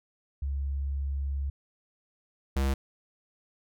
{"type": "tone pair in turn", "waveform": ["sine", "square"], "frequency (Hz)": [69.3, 67.68], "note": ["C#2", "C#2"], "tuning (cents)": [0, -41], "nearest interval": "unison", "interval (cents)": 41, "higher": "first", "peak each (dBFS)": [-28, -25], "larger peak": "second", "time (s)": [[0.42, 1.5], [2.56, 2.74]], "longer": "first", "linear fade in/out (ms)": 5, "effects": []}